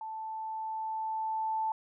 sine tone with level ramp, 880 Hz, A5, in tune, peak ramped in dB -37 to -28 dBFS, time 0.01-1.72 s, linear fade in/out 2 ms, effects none

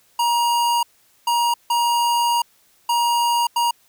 square tone bursts at uneven times, 947 Hz, A#5, 27 cents sharp, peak -17 dBFS, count 5, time 0.19-0.83 / 1.27-1.54 / 1.7-2.42 / 2.89-3.47 / 3.56-3.71 s, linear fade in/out 5 ms, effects white hiss -58 dBFS RMS until 3.88 s

